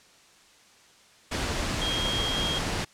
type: tone in noise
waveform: sine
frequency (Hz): 3245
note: G#7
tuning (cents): -41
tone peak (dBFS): -28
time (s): 1.81-2.59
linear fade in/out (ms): 10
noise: pink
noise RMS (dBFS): -29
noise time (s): 1.31-2.85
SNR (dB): -2
effects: white hiss -56 dBFS RMS until 2.93 s + low-pass 7000 Hz 12 dB/octave